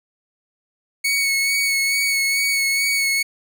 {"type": "tone with vibrato", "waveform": "sawtooth", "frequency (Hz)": 2217, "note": "C#7", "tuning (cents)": 0, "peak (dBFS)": -14, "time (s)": [1.04, 3.23], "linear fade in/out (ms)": 10, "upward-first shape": "sine", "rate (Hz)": 2.3, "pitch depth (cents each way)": 23, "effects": []}